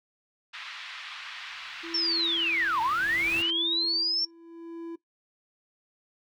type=band-pass noise; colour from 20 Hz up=white; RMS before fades=-41 dBFS; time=0.53-3.51 s; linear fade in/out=10 ms; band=1100 to 3600 Hz; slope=24 dB/octave
type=noise with exponential growth; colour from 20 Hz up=pink; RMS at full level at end=-40 dBFS; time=1.12-3.42 s; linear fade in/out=1 ms; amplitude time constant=500 ms
type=tone with tremolo; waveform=triangle; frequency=334 Hz; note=E4; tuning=23 cents sharp; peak=-32 dBFS; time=1.83-4.96 s; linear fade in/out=10 ms; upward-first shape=sine; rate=0.71 Hz; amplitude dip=85%
type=linear two-way sweep; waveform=sine; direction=down then up; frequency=5500 to 860 to 5500 Hz; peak=-24 dBFS; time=1.94-4.25 s; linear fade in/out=5 ms; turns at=2.81 s
effects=noise-tail reverb RT60 0.1 s tail -17 dB re dry